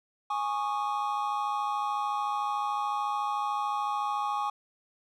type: chord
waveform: triangle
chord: Ab suspended fourth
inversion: none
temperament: equal with one note detuned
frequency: 830.6 / 1108.7 / 1222.4 Hz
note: Ab5 / Db6 / Eb6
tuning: 0 / 0 / -31 cents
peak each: -29 / -30 / -34 dBFS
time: 0.3-4.5 s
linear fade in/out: 5 ms
effects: none

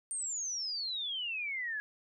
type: exponential sweep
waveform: sine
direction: down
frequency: 8870 to 1661.2 Hz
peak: -34 dBFS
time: 0.11-1.8 s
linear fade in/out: 0 ms
effects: none

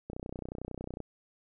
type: click train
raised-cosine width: 2 ms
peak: -25 dBFS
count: 29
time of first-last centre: 0.1-1.003 s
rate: 31 Hz
effects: none

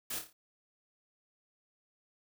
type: noise with echo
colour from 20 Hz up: white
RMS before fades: -38 dBFS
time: 0.1-0.19 s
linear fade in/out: 5 ms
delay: 28 ms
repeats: 5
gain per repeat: -6 dB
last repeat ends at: 0.33 s
effects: none

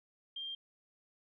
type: tone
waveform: sine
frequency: 3188 Hz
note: G7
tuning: 28 cents sharp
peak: -39 dBFS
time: 0.36-0.55 s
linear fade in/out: 5 ms
effects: none

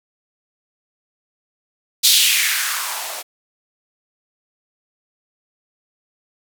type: noise with band-pass filter sweep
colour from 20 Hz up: violet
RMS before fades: -18 dBFS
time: 2.03-3.23 s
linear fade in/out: 20 ms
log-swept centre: 4100 to 560 Hz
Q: 2.8
effects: none

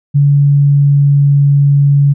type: tone with pitch glide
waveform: sine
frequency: 142.6 to 141.78 Hz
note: C#3 to C#3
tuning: +49 to +39 cents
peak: -5 dBFS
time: 0.14-2.14 s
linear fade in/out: 20 ms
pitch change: -10 cents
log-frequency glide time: 0.32-1.41 s
effects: none

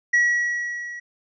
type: tone with level ramp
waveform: triangle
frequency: 1923 Hz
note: B6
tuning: 47 cents flat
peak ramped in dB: -12 to -31 dBFS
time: 0.13-1 s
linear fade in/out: 10 ms
effects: resampled to 16000 Hz

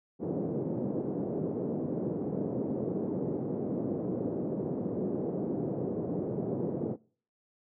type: band-pass noise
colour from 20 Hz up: white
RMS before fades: -33 dBFS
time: 0.19-6.97 s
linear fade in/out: 50 ms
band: 130 to 450 Hz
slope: 24 dB/octave
effects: noise-tail reverb RT60 0.5 s tail -25 dB re dry

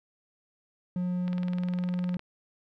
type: tone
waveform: triangle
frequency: 179.5 Hz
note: F3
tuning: 48 cents sharp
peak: -25 dBFS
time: 0.96-2.17 s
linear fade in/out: 2 ms
type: click train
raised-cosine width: 0.3 ms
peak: -26 dBFS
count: 19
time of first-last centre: 1.28-2.194 s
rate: 19.7 Hz
effects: none

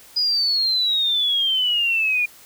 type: exponential sweep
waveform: sine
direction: down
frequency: 4978 to 2416 Hz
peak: -17 dBFS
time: 0.16-2.26 s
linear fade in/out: 10 ms
effects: white hiss -47 dBFS RMS until 2.45 s

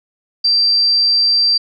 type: tone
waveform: sine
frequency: 4699 Hz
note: D8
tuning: in tune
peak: -10 dBFS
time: 0.44-1.58 s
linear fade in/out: 10 ms
effects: none

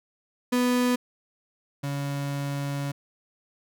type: tone pair in turn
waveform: 35% pulse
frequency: 247.5 / 141.17 Hz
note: B3 / C#3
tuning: +4 / +32 cents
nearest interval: minor seventh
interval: 972 cents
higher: first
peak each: -19 / -26 dBFS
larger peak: first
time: 0.52-0.96 / 1.83-2.92 s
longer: second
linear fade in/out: 10 ms
effects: none

